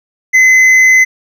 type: tone with hard clipping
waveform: sine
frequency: 2040 Hz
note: C7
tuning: 44 cents flat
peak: -5 dBFS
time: 0.33-1.05 s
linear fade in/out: 20 ms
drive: 5 dB
effects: none